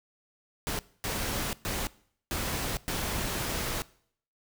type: noise bursts at uneven times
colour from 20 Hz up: pink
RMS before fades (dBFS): -32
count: 5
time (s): 0.67-0.79 / 1.04-1.53 / 1.65-1.87 / 2.31-2.77 / 2.88-3.82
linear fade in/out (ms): 0
effects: noise-tail reverb RT60 0.6 s tail -21 dB re dry